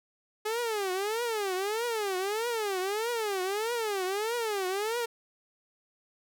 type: tone with vibrato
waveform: sawtooth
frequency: 420 Hz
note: G#4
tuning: 19 cents sharp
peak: -25 dBFS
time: 0.45-5.06 s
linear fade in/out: 10 ms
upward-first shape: triangle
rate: 1.6 Hz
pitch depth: 260 cents each way
effects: none